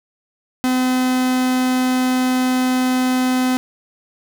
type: tone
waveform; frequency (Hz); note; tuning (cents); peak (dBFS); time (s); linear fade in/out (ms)
45% pulse; 254.9; C4; -45; -15; 0.64-3.57; 0
effects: none